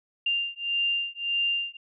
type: beating tone pair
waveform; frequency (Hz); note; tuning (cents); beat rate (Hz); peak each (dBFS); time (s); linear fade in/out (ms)
sine; 2791 / 2792.7; F7 / F7; -2 / -1; 1.7; -28; 0.26-1.77; 5
effects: none